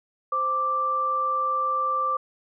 sine tone pair together, 521.8 / 1174.7 Hz, C5 / D6, -5 / 0 cents, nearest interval octave + major second, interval 1405 cents, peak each -33 / -22 dBFS, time 0.32-2.17 s, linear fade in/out 5 ms, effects none

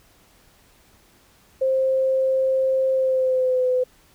sine tone with pitch glide, 527 to 506.1 Hz, C5 to B4, +12 to +42 cents, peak -17 dBFS, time 1.61-3.84 s, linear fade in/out 10 ms, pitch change -70 cents, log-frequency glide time 2.92-3.67 s, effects pink hiss -56 dBFS RMS until 4.14 s

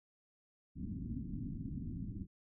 white low-pass noise, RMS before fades -42 dBFS, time 0.75-2.27 s, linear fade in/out 50 ms, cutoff 270 Hz, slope 48 dB/octave, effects none

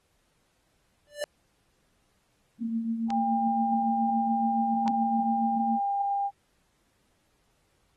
square tone with exponential growth, 587.3 Hz, D5, in tune, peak -26 dBFS, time 1.07-1.24 s, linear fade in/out 0 ms, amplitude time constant 36 ms
sine tone with tremolo, 227.7 Hz, A#3, 40 cents flat, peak -24 dBFS, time 2.59-5.8 s, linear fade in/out 50 ms, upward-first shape triangle, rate 7.1 Hz, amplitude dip 60%
sine tone, 800 Hz, G5, 35 cents sharp, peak -25 dBFS, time 3.08-6.31 s, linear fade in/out 50 ms
clicks, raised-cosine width 0.2 ms, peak -19 dBFS, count 2, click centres 3.104 / 4.879 s
effects pink hiss -71 dBFS RMS until 7.96 s + AAC 32 kbps

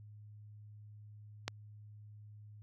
click, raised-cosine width 0.2 ms, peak -18 dBFS, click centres 1.48 s, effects added 105 Hz sine -51 dBFS peak until 2.62 s

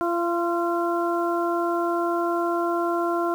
harmonic tone with a mistuned harmonic, 342.4 Hz, F4, 34 cents flat, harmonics 1 / 2 / 3 / 4, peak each -24 / -27 / -29 / -30 dBFS, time 0.01-3.34 s, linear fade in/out 0 ms, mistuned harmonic 3, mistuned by +27 cents, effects 8-bit

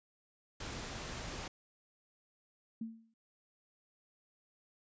pink noise, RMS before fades -43 dBFS, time 0.6-1.48 s, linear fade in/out 5 ms
sine tone with exponential decay, 225.5 Hz, A3, 43 cents sharp, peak -35 dBFS, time 2.81-3.14 s, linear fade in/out 5 ms, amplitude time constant 70 ms
effects resampled to 16000 Hz

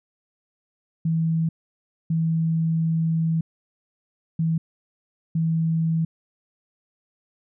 sine tone bursts at uneven times, 162.7 Hz, E3, 22 cents flat, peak -19 dBFS, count 4, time 1.05-1.49 / 2.1-3.41 / 4.39-4.58 / 5.35-6.05 s, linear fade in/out 5 ms, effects none

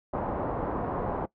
white low-pass noise, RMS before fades -31 dBFS, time 0.13-1.26 s, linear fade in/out 10 ms, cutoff 930 Hz, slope 24 dB/octave, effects noise-tail reverb RT60 0.1 s tail -19 dB re dry

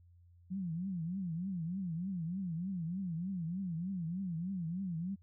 sine tone with vibrato, 177.4 Hz, F3, 27 cents sharp, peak -35 dBFS, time 0.5-5.16 s, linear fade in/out 20 ms, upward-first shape triangle, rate 3.3 Hz, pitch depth 210 cents each way, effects added 87 Hz sine -59 dBFS peak until 5.22 s

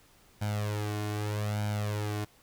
sawtooth tone with flanger, 104.9 Hz, G#2, 18 cents sharp, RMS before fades -32 dBFS, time 0.41-2.25 s, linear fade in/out 10 ms, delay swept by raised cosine 1.3 to 2.8 ms, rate 0.81 Hz, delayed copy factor +0.75, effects pink hiss -61 dBFS RMS until 2.42 s

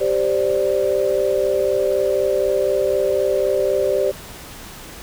sine chord, G suspended fourth, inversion none, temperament equal, 392 / 523.3 / 587.3 Hz, G4 / C5 / D5, 0 / 0 / 0 cents, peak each -20 dBFS, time 0-4.12 s, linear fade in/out 20 ms, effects pink hiss -37 dBFS RMS until 5.02 s

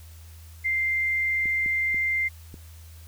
sine tone, 2093 Hz, C7, in tune, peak -22 dBFS, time 0.64-2.29 s, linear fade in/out 20 ms
clicks, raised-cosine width 3 ms, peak -28 dBFS, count 4, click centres 1.457 / 1.661 / 1.945 / 2.542 s
effects added 81 Hz sine -43 dBFS peak until 3.07 s + white hiss -54 dBFS RMS until 3.07 s

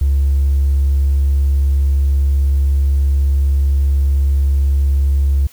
sine tone with hard clipping, 69.4 Hz, C#2, 3 cents sharp, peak -11 dBFS, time 0.01-5.47 s, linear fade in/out 5 ms, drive 1 dB, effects white hiss -46 dBFS RMS until 5.52 s

